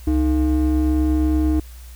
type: ring-modulated tone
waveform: triangle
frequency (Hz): 189.5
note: F#3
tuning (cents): +42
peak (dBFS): -10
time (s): 0.07-1.6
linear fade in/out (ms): 5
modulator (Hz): 121
effects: added 60 Hz sine -36 dBFS peak until 1.95 s + white hiss -48 dBFS RMS until 1.95 s